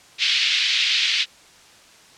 white band-pass noise, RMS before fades -20 dBFS, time 0.18-1.26 s, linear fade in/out 50 ms, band 2300 to 4100 Hz, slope 24 dB/octave, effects white hiss -49 dBFS RMS until 2.17 s + low-pass 7000 Hz 12 dB/octave

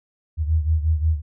sine beating tone pair, 77.78 / 83.38 Hz, D#2 / E2, 0 / +20 cents, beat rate 5.6 Hz, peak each -18 / -23 dBFS, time 0.37-1.22 s, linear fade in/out 50 ms, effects none

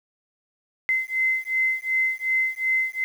sine beating tone pair, 2059 / 2061.7 Hz, C7 / C7, -28 / -26 cents, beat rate 2.7 Hz, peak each -24 dBFS, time 0.89-3.04 s, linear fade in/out 0 ms, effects 8-bit

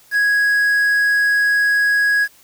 triangle tone with quantisation, 1661.2 Hz, G#6, in tune, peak -11 dBFS, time 0.11-2.28 s, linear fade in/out 50 ms, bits 6, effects white hiss -50 dBFS RMS until 2.43 s

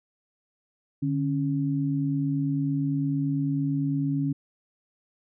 sine tone pair together, 147.19 / 276.1 Hz, D3 / C#4, +4 / -7 cents, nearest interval major seventh, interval 1089 cents, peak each -26 dBFS, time 1.02-4.33 s, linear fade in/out 10 ms, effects none

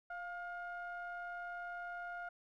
triangle ring-modulated tone, 360 Hz, F#4, 47 cents flat, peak -37 dBFS, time 0.1-2.29 s, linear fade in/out 5 ms, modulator 1060 Hz, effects none

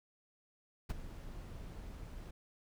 brown noise with ADSR envelope, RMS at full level -32 dBFS, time 0.89-2.31 s, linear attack 12 ms, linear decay 22 ms, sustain -15 dB, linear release 7 ms, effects none

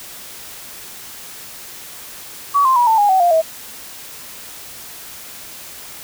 sine tone with pitch steps, 1135 / 1046.8 / 965.5 / 890.5 / 821.3 / 757.5 / 698.7 / 644.4 Hz, C#6 / C6 / B5 / A5 / G#5 / F#5 / F5 / E5, +41 / 0 / -39 / +21 / -20 / +40 / +1 / -39 cents, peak -10 dBFS, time 2.54-3.42 s, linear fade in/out 20 ms, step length 110 ms, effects white hiss -35 dBFS RMS until 6.03 s

